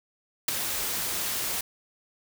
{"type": "noise with ADSR envelope", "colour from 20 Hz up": "white", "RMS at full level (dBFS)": -21, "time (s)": [0.48, 1.61], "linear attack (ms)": 6, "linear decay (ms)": 8, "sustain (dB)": -9, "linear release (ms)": 4, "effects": []}